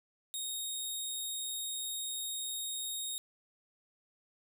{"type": "tone", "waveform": "15% pulse", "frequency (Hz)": 3729, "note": "A#7", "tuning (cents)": 0, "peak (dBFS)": -29, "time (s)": [0.34, 3.18], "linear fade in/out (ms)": 0, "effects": []}